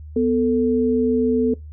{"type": "tone pair together", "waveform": "sine", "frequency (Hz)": [248.7, 443.1], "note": ["B3", "A4"], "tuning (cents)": [12, 12], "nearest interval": "minor seventh", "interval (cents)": 1000, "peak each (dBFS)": -18, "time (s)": [0.16, 1.54], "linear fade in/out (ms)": 5, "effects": ["noise-tail reverb RT60 0.2 s tail -21 dB re dry", "added 76 Hz sine -34 dBFS peak until 1.72 s"]}